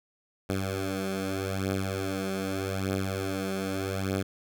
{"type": "beating tone pair", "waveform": "10% pulse", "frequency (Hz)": [95.9, 96.72], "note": ["G2", "G2"], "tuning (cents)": [-37, -23], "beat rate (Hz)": 0.82, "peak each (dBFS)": [-22, -26], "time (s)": [0.49, 4.23], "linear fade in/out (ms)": 10, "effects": []}